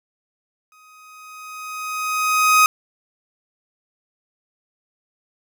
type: tone with exponential growth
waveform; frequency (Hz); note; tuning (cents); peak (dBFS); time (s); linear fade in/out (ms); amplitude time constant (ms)
30% pulse; 1256; D#6; +16; -7; 0.72-2.66; 1; 420
effects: none